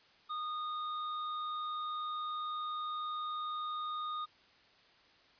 sine tone with hard clipping, 1231 Hz, D#6, 19 cents flat, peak -38 dBFS, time 0.29-4.26 s, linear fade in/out 20 ms, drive 14 dB, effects white hiss -64 dBFS RMS until 5.39 s + resampled to 11025 Hz

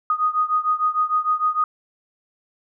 sine beating tone pair, 1240 / 1246.6 Hz, D#6 / D#6, -6 / +3 cents, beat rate 6.6 Hz, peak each -20 / -22 dBFS, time 0.1-1.64 s, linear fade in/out 2 ms, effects none

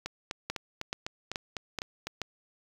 two click trains, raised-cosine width 0.2 ms, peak -15 / -17 dBFS, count 5 / 9, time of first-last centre 0.5-2.217 / 0.06-2.07 s, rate 2.33 / 3.98 Hz, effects 7-bit

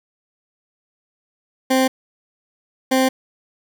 20% pulse tone pair in turn, 261.6 / 261.6 Hz, C4 / C4, 0 / 0 cents, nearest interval unison, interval 0 cents, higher neither, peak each -9 dBFS, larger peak neither, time 1.7-1.88 / 2.91-3.09 s, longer neither, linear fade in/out 10 ms, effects none

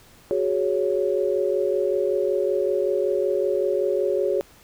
sine chord, F# suspended second, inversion none, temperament equal with one note detuned, 370 / 415.3 / 556.3 Hz, F#4 / G#4 / C#5, 0 / 0 / +6 cents, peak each -24 dBFS, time 0.31-4.41 s, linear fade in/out 0 ms, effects pink hiss -52 dBFS RMS until 4.63 s

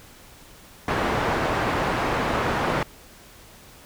white low-pass noise, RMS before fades -24 dBFS, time 0.88-2.83 s, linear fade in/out 2 ms, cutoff 1200 Hz, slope 12 dB/octave, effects pink hiss -48 dBFS RMS until 3.85 s

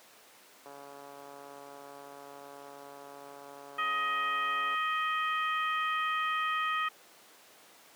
click train, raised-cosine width 1 ms, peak -33 dBFS, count 577, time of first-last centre 0.66-4.745 s, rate 141 Hz
harmonic tone, 628 Hz, D#5, 16 cents sharp, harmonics 2 / 3 / 4 / 5, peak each -30 / -35 / -39 / -41 dBFS, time 3.78-6.89 s, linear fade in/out 10 ms
effects pink hiss -56 dBFS RMS until 7.95 s + high-pass 400 Hz 12 dB/octave

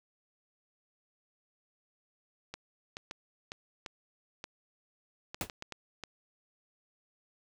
clicks, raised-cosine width 0.2 ms, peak -23 dBFS, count 11, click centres 2.54 / 2.969 / 3.111 / 3.519 / 3.862 / 4.441 / 5.345 / 5.498 / 5.624 / 5.723 / 6.037 s
pink noise with exponential decay, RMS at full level -29 dBFS, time 5.41-5.5 s, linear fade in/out 1 ms, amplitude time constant 18 ms
effects none

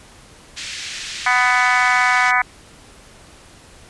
pink band-pass noise, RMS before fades -30 dBFS, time 0.56-2.32 s, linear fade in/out 20 ms, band 1900 to 7100 Hz, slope 24 dB/octave
harmonic tone, 248.8 Hz, B3, 13 cents sharp, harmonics 3 / 4 / 5 / 6 / 7 / 8 / 9, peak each -21 / -21 / -21 / -21 / -21 / -21 / -21 dBFS, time 1.26-2.42 s, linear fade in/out 5 ms
effects pink hiss -45 dBFS RMS until 3.89 s + resampled to 24000 Hz

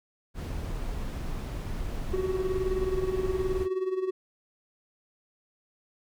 brown noise, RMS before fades -33 dBFS, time 0.34-3.68 s, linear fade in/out 50 ms
triangle tone with tremolo, 374.8 Hz, F#4, 22 cents sharp, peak -22 dBFS, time 2.13-4.11 s, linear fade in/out 10 ms, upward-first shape sine, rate 19 Hz, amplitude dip 70%
effects none

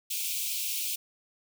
white high-pass noise, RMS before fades -32 dBFS, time 0.1-0.96 s, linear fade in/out 10 ms, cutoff 2300 Hz, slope 96 dB/octave, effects none

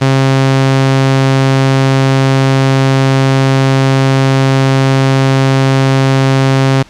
sawtooth tone, 134.2 Hz, C3, 44 cents sharp, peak -3 dBFS, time 0.01-6.83 s, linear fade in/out 10 ms, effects pink hiss -40 dBFS RMS until 6.89 s + low-pass 6000 Hz 12 dB/octave

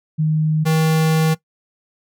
sine / square tone pair in turn, 155.56 / 158.92 Hz, D#3 / D#3, 0 / +37 cents, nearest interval unison, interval 37 cents, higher second, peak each -14 dBFS, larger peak neither, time 0.18-0.65 / 0.65-1.35 s, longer second, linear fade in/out 20 ms, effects noise-tail reverb RT60 0.1 s tail -19 dB re dry

